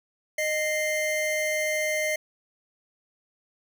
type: tone pair together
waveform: square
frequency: 616.4 / 2093 Hz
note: D#5 / C7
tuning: -16 / 0 cents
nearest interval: octave + major sixth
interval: 2116 cents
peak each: -28 dBFS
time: 0.38-2.16 s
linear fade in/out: 5 ms
effects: none